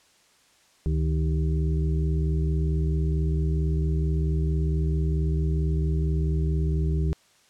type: harmonic tone with a mistuned harmonic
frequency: 78 Hz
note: D#2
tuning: 5 cents sharp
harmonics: 1 / 2 / 4 / 5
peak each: -23 / -26 / -37 / -36 dBFS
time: 0.86-7.13 s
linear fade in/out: 0 ms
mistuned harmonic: 1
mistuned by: -150 cents
effects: white hiss -60 dBFS RMS until 7.49 s + low-pass 8000 Hz 12 dB/octave